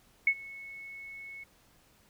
sine tone with ADSR envelope, 2200 Hz, C#7, 14 cents flat, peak -19 dBFS, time 0.27-1.44 s, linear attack 3 ms, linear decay 64 ms, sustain -23 dB, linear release 8 ms, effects pink hiss -64 dBFS RMS until 2.09 s

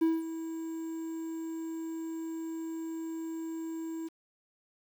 triangle tone with ADSR envelope, 325.4 Hz, E4, 22 cents flat, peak -20 dBFS, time 0.01-4.09 s, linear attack 12 ms, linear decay 200 ms, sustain -13 dB, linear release 21 ms, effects 9-bit

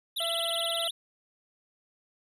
square tone with vibrato, 3400 Hz, G#7, 40 cents sharp, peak -30 dBFS, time 0.16-0.91 s, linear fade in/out 10 ms, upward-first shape triangle, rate 19 Hz, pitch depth 290 cents each way
harmonic tone, 671 Hz, E5, 31 cents sharp, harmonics 1 / 2 / 3 / 4 / 5 / 6, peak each -33 / -40 / -45 / -48 / -42 / -48 dBFS, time 0.2-0.88 s, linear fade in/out 5 ms
effects resampled to 32000 Hz + 11-bit

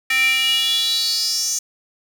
square tone with high-pass filter sweep, 261.6 Hz, C4, in tune, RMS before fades -19 dBFS, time 0.1-1.59 s, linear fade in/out 5 ms, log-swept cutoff 2100 to 6400 Hz, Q 7.4, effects 8-bit

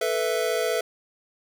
square chord, A suspended second, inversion none, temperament just, 440 / 495 / 660 Hz, A4 / B4 / E5, 0 / +4 / +2 cents, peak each -28 dBFS, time 0.01-0.81 s, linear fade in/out 5 ms, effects none

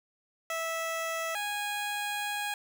15% pulse tone pair in turn, 655 / 825.2 Hz, E5 / G#5, -11 / -11 cents, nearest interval major third, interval 400 cents, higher second, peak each -25 dBFS, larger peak neither, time 0.5-1.35 / 1.35-2.54 s, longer second, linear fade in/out 2 ms, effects none

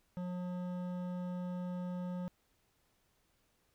triangle tone with hard clipping, 179.6 Hz, F3, 49 cents sharp, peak -39 dBFS, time 0.17-2.28 s, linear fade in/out 0 ms, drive 16 dB, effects pink hiss -75 dBFS RMS until 3.74 s

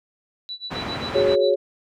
sine tone with tremolo, 3951 Hz, B7, in tune, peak -28 dBFS, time 0.49-1.54 s, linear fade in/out 0 ms, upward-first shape sine, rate 7.5 Hz, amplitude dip 95%
pink band-pass noise, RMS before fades -30 dBFS, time 0.7-1.36 s, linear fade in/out 20 ms, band 100 to 2400 Hz, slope 12 dB/octave
sine chord, F# suspended second, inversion none, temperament just, 370 / 416.2 / 555 Hz, F#4 / G#4 / C#5, 0 / +4 / +2 cents, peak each -22 / -21 / -18 dBFS, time 1.14-1.56 s, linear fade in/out 20 ms
effects none

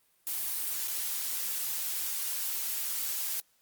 blue noise with dropouts, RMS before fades -33 dBFS, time 0.27-3.4 s, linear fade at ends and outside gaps 0 ms, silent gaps 0.875-0.88 s, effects white hiss -69 dBFS RMS until 3.61 s + Opus 32 kbps

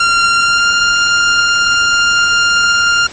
sawtooth tone with pitch glide, 1383 to 1399.9 Hz, F6 to F6, -17 to +4 cents, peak -5 dBFS, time 0-3.07 s, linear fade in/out 5 ms, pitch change +21 cents, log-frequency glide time 0.34-0.71 s, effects pink hiss -32 dBFS RMS until 3.12 s + MP3 32 kbps

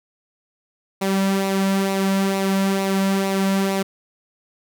sawtooth tone with flanger, 194.1 Hz, G3, 17 cents flat, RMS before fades -20 dBFS, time 1.01-3.83 s, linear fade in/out 10 ms, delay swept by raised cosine 0.61 to 2.51 ms, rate 2.2 Hz, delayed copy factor -0.5, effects none

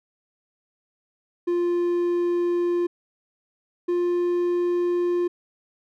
triangle tone pair in turn, 349.2 / 351.4 Hz, F4 / F4, 0 / +11 cents, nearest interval unison, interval 11 cents, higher second, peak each -18 dBFS, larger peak neither, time 1.47-2.87 / 3.88-5.28 s, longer neither, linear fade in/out 10 ms, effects none

